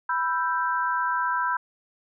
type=chord; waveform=sine; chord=E minor; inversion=second; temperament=equal with one note detuned; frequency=987.8 / 1332.3 / 1568 Hz; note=B5 / E6 / G6; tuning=0 / +18 / 0 cents; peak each=-25 / -29 / -28 dBFS; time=0.09-1.57 s; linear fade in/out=5 ms; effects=none